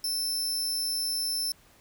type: tone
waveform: sawtooth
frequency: 5310 Hz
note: E8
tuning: 12 cents sharp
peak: -25 dBFS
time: 0.04-1.52 s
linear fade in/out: 2 ms
effects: pink hiss -59 dBFS RMS until 1.8 s